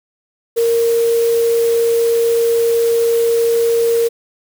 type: tone in noise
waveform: sine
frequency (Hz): 463.9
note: A#4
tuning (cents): -8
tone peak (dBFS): -11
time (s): 0.56-4.09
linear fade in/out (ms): 20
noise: white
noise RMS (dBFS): -29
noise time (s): 0.56-4.09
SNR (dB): +15
effects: none